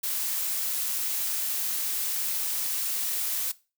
blue noise, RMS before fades -29 dBFS, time 0.03-3.52 s, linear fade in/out 10 ms, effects noise-tail reverb RT60 0.3 s tail -19 dB re dry

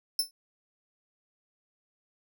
sawtooth tone with exponential decay, 5300 Hz, E8, 9 cents sharp, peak -18 dBFS, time 0.19-0.31 s, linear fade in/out 2 ms, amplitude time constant 24 ms, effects none

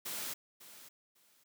white noise with echo, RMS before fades -40 dBFS, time 0.05-0.34 s, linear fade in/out 10 ms, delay 550 ms, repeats 2, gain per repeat -14 dB, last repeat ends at 1.44 s, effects high-pass 150 Hz 12 dB/octave

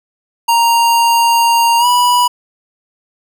square tone with pitch glide, 932.3 to 979.8 Hz, A#5 to B5, 0 to -14 cents, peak -9 dBFS, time 0.48-2.28 s, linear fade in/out 10 ms, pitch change +86 cents, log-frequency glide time 1.79-1.86 s, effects none

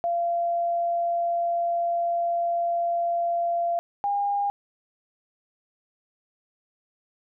sine tone pair in turn, 687 / 808.8 Hz, F5 / G#5, -29 / -46 cents, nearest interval minor third, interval 283 cents, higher second, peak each -22 dBFS, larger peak neither, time 0.04-3.79 / 4.04-4.5 s, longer first, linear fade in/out 0 ms, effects none

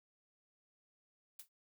blue noise with exponential decay, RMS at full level -45 dBFS, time 1.39-1.49 s, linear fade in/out 5 ms, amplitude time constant 20 ms, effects noise-tail reverb RT60 0.1 s tail -23 dB re dry

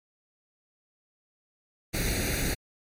pink noise with comb filter, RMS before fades -28 dBFS, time 1.93-2.55 s, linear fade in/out 20 ms, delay 0.47 ms, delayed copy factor +0.85, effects MP3 64 kbps

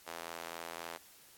sawtooth tone with high-pass filter, 83.8 Hz, E2, 29 cents sharp, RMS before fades -45 dBFS, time 0.06-0.98 s, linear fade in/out 20 ms, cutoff 660 Hz, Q 0.9, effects white hiss -60 dBFS RMS until 1.37 s + AAC 64 kbps

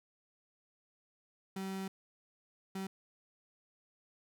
35% pulse tone bursts at uneven times, 191.8 Hz, G3, 37 cents flat, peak -36 dBFS, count 2, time 1.56-1.88 / 2.75-2.87 s, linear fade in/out 5 ms, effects none

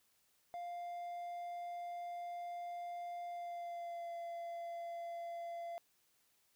triangle tone with pitch glide, 699 to 683.8 Hz, F5 to F5, +1 to -37 cents, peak -40 dBFS, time 0.54-5.78 s, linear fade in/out 0 ms, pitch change -38 cents, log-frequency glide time 3.28-4.14 s, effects white hiss -75 dBFS RMS until 6.55 s

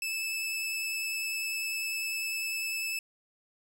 sawtooth tone with vibrato, 2620 Hz, E7, 11 cents flat, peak -28 dBFS, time 0.02-2.99 s, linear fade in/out 2 ms, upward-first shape sine, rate 10 Hz, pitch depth 10 cents each way, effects none

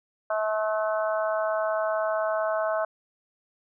harmonic tone, 215.6 Hz, A3, 35 cents flat, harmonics 3 / 4 / 5 / 6 / 7, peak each -25 / -35 / -33 / -34 / -35 dBFS, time 0.3-2.85 s, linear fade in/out 5 ms, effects none

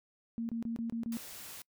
sine tone bursts, 230.3 Hz, A#3, 21 cents flat, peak -33 dBFS, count 6, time 0.38-1.17 s, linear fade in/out 0 ms, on 110 ms, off 26 ms
white noise, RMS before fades -47 dBFS, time 1.12-1.62 s, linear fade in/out 2 ms
effects noise-tail reverb RT60 0.1 s tail -26 dB re dry

